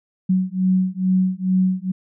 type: beating tone pair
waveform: sine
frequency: 185 / 187.3 Hz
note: F#3 / F#3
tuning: 0 / +21 cents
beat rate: 2.3 Hz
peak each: -19 dBFS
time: 0.29-1.92 s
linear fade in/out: 10 ms
effects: none